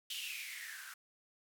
violet noise with band-pass filter sweep, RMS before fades -45 dBFS, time 0.1-0.94 s, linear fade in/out 5 ms, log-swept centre 3100 to 1400 Hz, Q 7.5, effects none

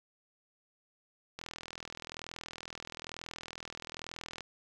click train, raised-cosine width 0.2 ms, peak -24 dBFS, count 125, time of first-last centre 1.39-4.407 s, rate 41.1 Hz, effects none

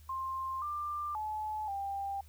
sine tone with pitch steps, 1056 / 1189 / 858 / 793 Hz, C6 / D6 / A5 / G5, +16 / +21 / -44 / +20 cents, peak -34 dBFS, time 0.09-2.21 s, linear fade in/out 5 ms, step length 530 ms, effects added 76 Hz sine -53 dBFS peak until 2.28 s + white hiss -65 dBFS RMS until 2.28 s

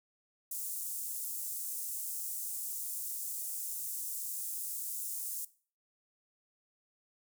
pink high-pass noise, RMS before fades -39 dBFS, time 0.51-5.45 s, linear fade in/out 5 ms, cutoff 8000 Hz, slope 24 dB/octave, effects noise-tail reverb RT60 0.4 s tail -18 dB re dry

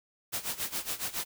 white noise with tremolo, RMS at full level -32 dBFS, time 0.32-1.25 s, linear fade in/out 20 ms, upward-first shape sine, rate 7.2 Hz, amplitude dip 85%, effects none

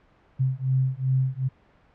sine beating tone pair, 130 / 132.6 Hz, C3 / C3, -11 / +23 cents, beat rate 2.6 Hz, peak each -24 dBFS, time 0.39-1.49 s, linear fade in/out 20 ms, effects pink hiss -59 dBFS RMS until 1.94 s + low-pass 2000 Hz 12 dB/octave

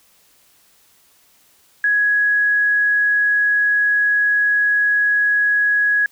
sine tone, 1670 Hz, G#6, 9 cents sharp, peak -13 dBFS, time 1.84-6.06 s, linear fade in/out 2 ms, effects white hiss -55 dBFS RMS until 6.11 s

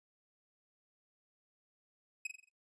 45% pulse tone with echo, 2537 Hz, D#7, 33 cents sharp, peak -35 dBFS, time 2.25-2.27 s, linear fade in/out 5 ms, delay 44 ms, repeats 5, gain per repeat -6 dB, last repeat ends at 2.49 s, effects noise-tail reverb RT60 0.2 s tail -22 dB re dry + resampled to 22050 Hz

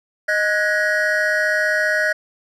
triangle tone cluster, 620 / 1466 / 1663 / 1895 Hz, D#5 / F#6 / G#6 / A#6, -6 / -16 / +2 / +28 cents, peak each -20 dBFS, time 0.28-2.13 s, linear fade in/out 10 ms, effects none

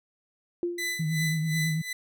sine tone with exponential decay, 348 Hz, F4, 6 cents flat, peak -23 dBFS, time 0.63-1.09 s, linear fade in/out 1 ms, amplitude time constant 98 ms
sawtooth tone with tremolo, 2000 Hz, B6, 21 cents sharp, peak -24 dBFS, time 0.78-1.93 s, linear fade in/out 5 ms, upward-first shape sine, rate 2.7 Hz, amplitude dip 80%
sine tone with vibrato, 158 Hz, D#3, 27 cents sharp, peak -25 dBFS, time 0.99-1.82 s, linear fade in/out 10 ms, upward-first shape triangle, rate 9.1 Hz, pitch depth 61 cents each way
effects none

